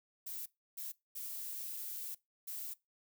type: noise bursts at uneven times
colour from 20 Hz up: violet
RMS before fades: -43 dBFS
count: 4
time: 0.26-0.46 / 0.77-0.92 / 1.15-2.15 / 2.47-2.74 s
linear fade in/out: 10 ms
effects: noise-tail reverb RT60 0.2 s tail -21 dB re dry